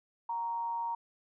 sine tone with amplitude modulation, 932.3 Hz, A#5, in tune, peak -30 dBFS, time 0.29-0.95 s, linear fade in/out 5 ms, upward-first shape sine, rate 186 Hz, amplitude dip 40%, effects none

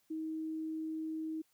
sine tone, 316.9 Hz, D#4, 32 cents sharp, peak -36 dBFS, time 0.1-1.42 s, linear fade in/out 10 ms, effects white hiss -74 dBFS RMS until 1.53 s

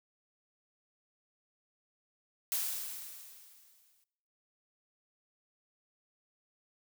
blue noise with exponential decay, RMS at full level -32 dBFS, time 2.52-4.04 s, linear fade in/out 0 ms, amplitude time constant 330 ms, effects noise-tail reverb RT60 0.9 s tail -21 dB re dry

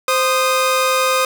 sawtooth tone pair together, 520 / 1236.8 Hz, C5 / D#6, -11 / -11 cents, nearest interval octave + minor third, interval 1500 cents, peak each -13 dBFS, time 0.08-1.25 s, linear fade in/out 2 ms, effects none

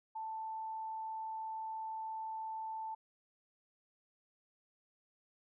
sine tone, 883 Hz, A5, 6 cents sharp, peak -39 dBFS, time 0.15-2.95 s, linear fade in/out 10 ms, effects none

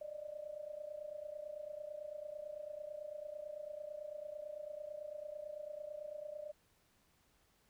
sine tone with amplitude modulation, 600 Hz, D5, 37 cents sharp, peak -40 dBFS, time 0.01-6.52 s, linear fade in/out 5 ms, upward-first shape sine, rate 29 Hz, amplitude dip 80%, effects pink hiss -73 dBFS RMS until 7.69 s

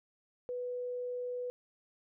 sine tone, 493.9 Hz, B4, in tune, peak -35 dBFS, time 0.49-1.5 s, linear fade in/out 0 ms, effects none

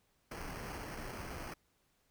pink noise with sample-and-hold, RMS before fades -44 dBFS, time 0.31-1.54 s, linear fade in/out 5 ms, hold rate 3675 Hz, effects pink hiss -75 dBFS RMS until 2.1 s

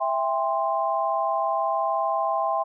sine chord, C major, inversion first, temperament equal with one note detuned, 659.3 / 799.5 / 1046.5 Hz, E5 / G5 / C6, 0 / +34 / 0 cents, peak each -26 dBFS, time 0-2.64 s, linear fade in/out 20 ms, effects none

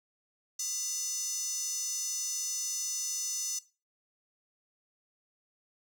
square tone with high-pass filter, 403.4 Hz, G4, 50 cents sharp, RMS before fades -35 dBFS, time 0.59-3.59 s, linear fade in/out 5 ms, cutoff 6100 Hz, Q 6.1, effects noise-tail reverb RT60 0.3 s tail -18 dB re dry

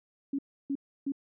sine tone bursts, 277.2 Hz, C#4, in tune, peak -28 dBFS, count 3, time 0.33-1.121 s, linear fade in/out 5 ms, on 57 ms, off 310 ms, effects none

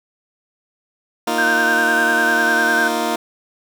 15% pulse chord, Bb suspended fourth, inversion none, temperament just, 233.1 / 310.8 / 349.6 Hz, Bb3 / Eb4 / F4, 0 / -2 / +2 cents, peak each -17 dBFS, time 1.27-3.16 s, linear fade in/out 5 ms
sine tone with vibrato, 1550 Hz, G6, 20 cents flat, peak -15 dBFS, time 1.38-2.88 s, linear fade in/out 5 ms, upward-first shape sine, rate 10 Hz, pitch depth 45 cents each way
effects none

